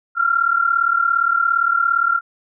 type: tone pair together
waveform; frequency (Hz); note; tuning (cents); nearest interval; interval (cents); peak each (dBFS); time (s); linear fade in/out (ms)
sine; 1359.5 / 1396.9; F6 / F6; -47 / 0; unison; 47; -17; 0.15-2.21; 50
effects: none